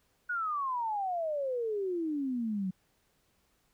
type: exponential sweep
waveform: sine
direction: down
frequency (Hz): 1480 to 181.4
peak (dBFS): -30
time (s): 0.29-2.71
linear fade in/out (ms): 10
effects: pink hiss -72 dBFS RMS until 3.73 s